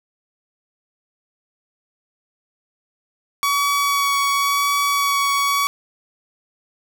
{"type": "tone with vibrato", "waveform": "sawtooth", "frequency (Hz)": 1130, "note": "C#6", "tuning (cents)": 33, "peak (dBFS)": -13, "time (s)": [3.43, 5.67], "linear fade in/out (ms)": 0, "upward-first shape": "sine", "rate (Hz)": 0.93, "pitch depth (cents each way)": 11, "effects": []}